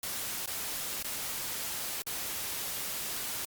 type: noise with dropouts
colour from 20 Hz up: white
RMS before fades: -36 dBFS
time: 0.03-3.45 s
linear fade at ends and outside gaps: 2 ms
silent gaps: 0.46-0.475 / 1.027-1.044 / 2.021-2.066 s
effects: Opus 48 kbps